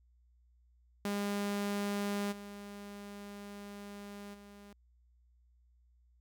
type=tone with level steps; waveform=sawtooth; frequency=202.8 Hz; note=G#3; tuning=41 cents flat; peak=-29 / -41 / -48 dBFS; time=1.05-4.73 s; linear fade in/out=2 ms; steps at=2.31 / 4.33 s; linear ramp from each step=20 ms; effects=added 60 Hz sine -64 dBFS peak until 6.2 s